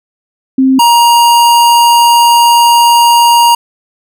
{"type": "tone pair in turn", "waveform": ["sine", "square"], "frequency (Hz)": [263.8, 943.3], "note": ["C4", "A#5"], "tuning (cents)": [14, 20], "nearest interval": "octave + minor seventh", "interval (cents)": 2206, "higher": "second", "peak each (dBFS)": -4, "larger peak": "neither", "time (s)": [[0.58, 0.79], [0.79, 3.55]], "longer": "second", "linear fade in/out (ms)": 5, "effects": []}